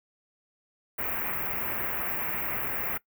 white band-stop noise, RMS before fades -31 dBFS, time 0.98-2.98 s, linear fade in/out 10 ms, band 2500 to 14000 Hz, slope 48 dB/octave, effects noise-tail reverb RT60 0.1 s tail -20 dB re dry

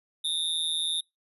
square tone with amplitude modulation, 3656 Hz, A#7, 34 cents flat, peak -23 dBFS, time 0.24-1.01 s, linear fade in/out 10 ms, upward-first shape sine, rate 162 Hz, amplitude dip 90%, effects noise-tail reverb RT60 0.2 s tail -26 dB re dry + resampled to 32000 Hz

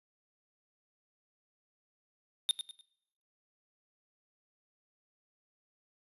square tone with echo, 3645 Hz, A#7, 40 cents flat, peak -25 dBFS, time 2.49-2.51 s, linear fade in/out 0 ms, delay 100 ms, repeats 3, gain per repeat -10 dB, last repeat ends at 2.81 s, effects noise-tail reverb RT60 0.8 s tail -22 dB re dry + resampled to 32000 Hz

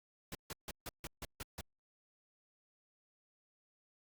pink noise bursts, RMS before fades -44 dBFS, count 8, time 0.32-1.61 s, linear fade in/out 2 ms, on 30 ms, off 150 ms, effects Opus 48 kbps

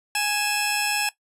15% pulse tone pair together, 830.6 / 2637 Hz, G#5 / E7, 0 / 0 cents, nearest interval octave + minor sixth, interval 2000 cents, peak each -18 dBFS, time 0.15-1.09 s, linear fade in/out 2 ms, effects noise-tail reverb RT60 0.1 s tail -17 dB re dry + resampled to 32000 Hz

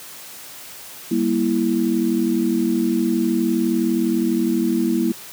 sine chord, E diminished, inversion first, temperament just, 197.78 / 237.3 / 329.6 Hz, G3 / Bb3 / E4, +16 / +31 / 0 cents, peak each -23 / -20 / -20 dBFS, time 1.11-5.12 s, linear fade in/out 5 ms, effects white hiss -38 dBFS RMS until 5.32 s + high-pass 100 Hz 12 dB/octave

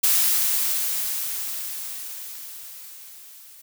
blue noise with level ramp, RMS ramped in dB -18 to -47 dBFS, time 0.03-3.62 s, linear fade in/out 10 ms, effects none

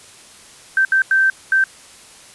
sine tone bursts at uneven times, 1558 Hz, G6, 11 cents flat, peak -11 dBFS, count 4, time 0.77-0.85 / 0.92-1.02 / 1.11-1.3 / 1.52-1.64 s, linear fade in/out 2 ms, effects white hiss -43 dBFS RMS until 2.34 s + resampled to 24000 Hz

